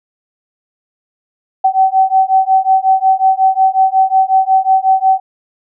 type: beating tone pair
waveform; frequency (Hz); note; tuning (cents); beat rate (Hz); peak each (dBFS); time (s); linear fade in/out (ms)
sine; 761 / 766.5; F#5 / G5; +48 / -39; 5.5; -11; 1.64-5.2; 10
effects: none